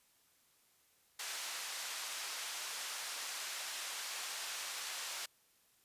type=band-pass noise; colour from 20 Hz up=white; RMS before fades=-43 dBFS; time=1.19-5.26 s; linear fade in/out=5 ms; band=780 to 7200 Hz; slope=12 dB/octave; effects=white hiss -71 dBFS RMS until 5.84 s + resampled to 32000 Hz